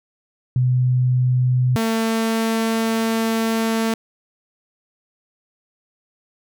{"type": "tone pair in turn", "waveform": ["sine", "sawtooth"], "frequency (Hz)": [126.2, 224.9], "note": ["B2", "A3"], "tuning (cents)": [38, 38], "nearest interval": "minor seventh", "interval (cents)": 1000, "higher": "second", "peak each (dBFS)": -14, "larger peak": "neither", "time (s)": [[0.56, 1.76], [1.76, 3.94]], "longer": "second", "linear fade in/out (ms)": 2, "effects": []}